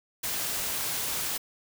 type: noise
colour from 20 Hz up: white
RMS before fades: -31 dBFS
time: 0.23-1.38 s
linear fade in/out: 10 ms
effects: none